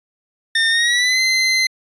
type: tone with pitch glide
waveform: 25% pulse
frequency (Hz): 1815 to 2061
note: A#6 to C7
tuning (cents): -47 to -27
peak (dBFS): -10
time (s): 0.55-1.67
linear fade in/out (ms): 5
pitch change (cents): +220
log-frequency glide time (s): 0.69-1.2
effects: resampled to 22050 Hz

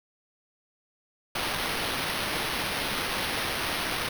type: noise with sample-and-hold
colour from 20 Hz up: blue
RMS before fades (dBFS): -30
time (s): 1.35-4.09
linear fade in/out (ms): 5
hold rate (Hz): 7350
effects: none

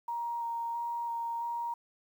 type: tone with vibrato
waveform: sine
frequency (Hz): 936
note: A#5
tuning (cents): +7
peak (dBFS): -32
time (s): 0.08-1.74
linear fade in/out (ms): 5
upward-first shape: square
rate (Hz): 1.5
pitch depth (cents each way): 9
effects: 10-bit

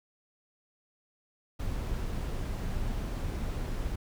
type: noise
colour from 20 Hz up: brown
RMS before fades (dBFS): -33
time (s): 1.59-3.96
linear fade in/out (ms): 10
effects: none

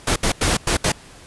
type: noise bursts at uneven times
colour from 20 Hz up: pink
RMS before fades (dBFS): -18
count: 5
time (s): 0.07-0.16 / 0.23-0.32 / 0.41-0.57 / 0.67-0.77 / 0.84-0.92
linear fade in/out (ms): 5
effects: pink hiss -44 dBFS RMS until 1.26 s + resampled to 24000 Hz

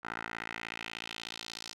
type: tone with band-pass filter sweep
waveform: 10% pulse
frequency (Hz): 56.5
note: A1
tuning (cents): +47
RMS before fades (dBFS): -42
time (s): 0.03-1.74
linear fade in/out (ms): 20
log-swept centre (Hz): 1400 to 5000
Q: 2.1
effects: none

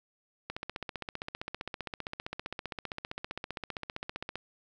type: click train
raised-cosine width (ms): 0.3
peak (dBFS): -20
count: 60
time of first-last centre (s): 0.5-4.356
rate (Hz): 15.3
effects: none

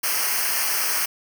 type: noise with comb filter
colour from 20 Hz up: white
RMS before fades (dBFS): -23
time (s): 0.03-1.06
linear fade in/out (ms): 10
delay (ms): 0.27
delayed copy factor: -0.9
effects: none

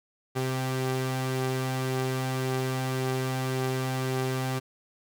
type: tone pair together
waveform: sawtooth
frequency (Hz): 130.06 / 392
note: C3 / G4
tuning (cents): -10 / 0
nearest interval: octave + perfect fifth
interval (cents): 1910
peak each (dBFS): -24 / -29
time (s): 0.35-4.6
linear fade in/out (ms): 20
effects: none

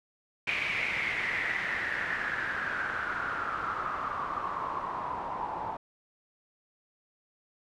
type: noise with low-pass filter sweep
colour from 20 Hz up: white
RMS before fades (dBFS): -33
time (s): 0.47-5.77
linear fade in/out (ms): 5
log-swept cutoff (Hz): 2400 to 870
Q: 7
effects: none

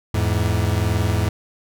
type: tone pair together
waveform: 40% pulse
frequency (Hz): 84.5 / 106.41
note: E2 / G#2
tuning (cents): +43 / +43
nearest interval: major third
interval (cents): 400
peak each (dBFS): -20 / -19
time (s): 0.14-1.29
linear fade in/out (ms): 5
effects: none

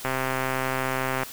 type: click train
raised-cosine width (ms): 0.5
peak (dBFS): -11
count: 156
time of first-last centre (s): 0.05-1.233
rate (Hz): 131
effects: white hiss -40 dBFS RMS until 1.32 s

